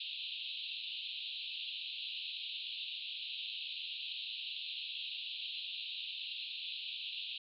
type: band-pass noise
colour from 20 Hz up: white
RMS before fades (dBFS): -43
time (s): 0-7.38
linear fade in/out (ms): 5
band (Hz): 2600 to 4100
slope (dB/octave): 96
effects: none